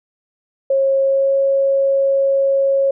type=tone with pitch glide; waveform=sine; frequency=542 to 547 Hz; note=C#5 to C#5; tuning=-39 to -23 cents; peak=-12 dBFS; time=0.7-2.91 s; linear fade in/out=5 ms; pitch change=+16 cents; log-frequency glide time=1.02-1.35 s; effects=none